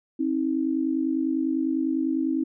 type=tone pair together; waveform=sine; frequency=268 / 318 Hz; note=C4 / D#4; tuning=+42 / +38 cents; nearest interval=minor third; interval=296 cents; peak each=-25 dBFS; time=0.19-2.44 s; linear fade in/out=10 ms; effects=none